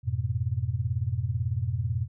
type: chord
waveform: sine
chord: F diminished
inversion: none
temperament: equal with one note detuned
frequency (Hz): 87.31 / 105.46 / 123.47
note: F2 / Ab2 / Cb3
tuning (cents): 0 / +27 / 0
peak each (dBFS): -31 / -30 / -29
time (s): 0.03-2.08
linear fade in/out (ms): 50
effects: none